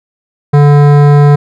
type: tone with hard clipping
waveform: sine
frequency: 145.1 Hz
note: D3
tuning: 21 cents flat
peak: -4 dBFS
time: 0.53-1.36 s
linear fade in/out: 10 ms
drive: 16 dB
effects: none